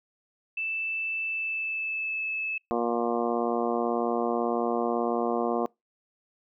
sine tone with pitch glide, 2644 to 2608 Hz, E7 to E7, +5 to -19 cents, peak -28 dBFS, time 0.57-2.58 s, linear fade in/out 5 ms, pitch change -24 cents, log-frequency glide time 1.26-2.28 s
harmonic tone, 118.2 Hz, A#2, 24 cents sharp, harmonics 2 / 3 / 4 / 5 / 6 / 7 / 8 / 9 / 10, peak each -31 / -31 / -30 / -35 / -31 / -40 / -41 / -35 / -41 dBFS, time 2.71-5.66 s, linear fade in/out 0 ms
effects noise-tail reverb RT60 0.2 s tail -25 dB re dry

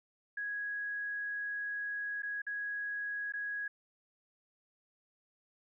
sine tone with dropouts, 1661.2 Hz, G#6, in tune, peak -35 dBFS, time 0.37-3.68 s, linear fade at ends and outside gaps 5 ms, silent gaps 2.222-2.231 / 2.419-2.466 / 3.323-3.336 s, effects none

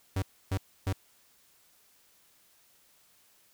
45% pulse tone bursts, 95.5 Hz, G2, 45 cents flat, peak -27 dBFS, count 3, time 0.16-0.929 s, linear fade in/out 5 ms, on 63 ms, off 290 ms, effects white hiss -64 dBFS RMS until 3.53 s

